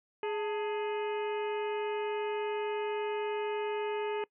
harmonic tone with a mistuned harmonic, 418.2 Hz, G#4, 12 cents sharp, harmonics 1 / 2 / 3 / 4 / 5 / 6 / 7, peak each -32 / -38 / -47 / -47 / -48 / -47 / -50 dBFS, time 0.23-4.24 s, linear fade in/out 2 ms, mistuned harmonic 2, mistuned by +99 cents, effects noise-tail reverb RT60 0.1 s tail -23 dB re dry

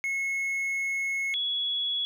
triangle / sine tone pair in turn, 2180 / 3370 Hz, C#7 / G#7, -29 / +25 cents, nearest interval minor sixth, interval 754 cents, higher second, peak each -25 / -26 dBFS, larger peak first, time 0.04-1.34 / 1.34-2.05 s, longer first, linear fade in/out 0 ms, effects none

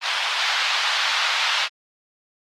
white band-pass noise, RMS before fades -22 dBFS, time 0.01-1.69 s, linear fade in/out 50 ms, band 790 to 4200 Hz, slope 24 dB/octave, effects Opus 24 kbps

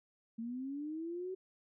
sine linear sweep, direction up, 222.9 to 380 Hz, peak -38 dBFS, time 0.38-1.35 s, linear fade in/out 10 ms, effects none

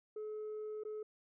sine tone with dropouts, 428 Hz, A4, 48 cents flat, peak -38 dBFS, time 0.16-1.03 s, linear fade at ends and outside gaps 5 ms, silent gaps 0.836-0.85 s, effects tanh soft clip ceiling -39 dBFS

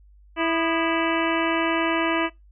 harmonic tone with a mistuned harmonic, 329.6 Hz, E4, in tune, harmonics 1 / 2 / 3 / 4 / 5 / 6 / 7 / 8 / 9, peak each -24 / -27 / -29 / -30 / -31 / -32 / -32 / -33 / -34 dBFS, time 0.36-2.3 s, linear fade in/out 50 ms, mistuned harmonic 4, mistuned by -120 cents, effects noise-tail reverb RT60 0.2 s tail -23 dB re dry + added 50 Hz sine -49 dBFS peak until 2.51 s

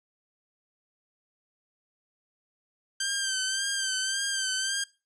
10% pulse tone with vibrato, 1568 Hz, G6, in tune, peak -18 dBFS, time 3-4.84 s, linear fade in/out 5 ms, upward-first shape sine, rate 1.8 Hz, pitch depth 47 cents each way, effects noise-tail reverb RT60 0.3 s tail -21 dB re dry + resampled to 22050 Hz

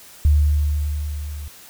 sine tone with level ramp, 74 Hz, D2, 14 cents sharp, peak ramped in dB -10 to -29 dBFS, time 0.25-1.48 s, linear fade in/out 0 ms, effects white hiss -44 dBFS RMS until 1.69 s

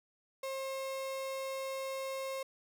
35% pulse tone, 535 Hz, C5, 38 cents sharp, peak -35 dBFS, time 0.43-2.43 s, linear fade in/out 5 ms, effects none

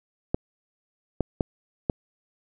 clicks, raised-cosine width 2 ms, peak -9 dBFS, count 4, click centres 0.345 / 1.207 / 1.408 / 1.898 s, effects none

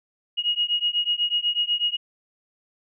sine beating tone pair, 2879 / 2887.1 Hz, F#7 / F#7, -48 / -43 cents, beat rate 8.1 Hz, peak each -24 dBFS, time 0.37-1.97 s, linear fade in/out 20 ms, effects none

